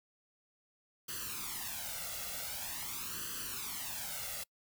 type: noise with flanger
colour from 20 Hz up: white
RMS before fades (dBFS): -41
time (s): 1.08-4.44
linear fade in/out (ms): 10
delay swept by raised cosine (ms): 0.65 to 1.49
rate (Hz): 0.45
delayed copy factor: +0.8
effects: noise-tail reverb RT60 0.1 s tail -26 dB re dry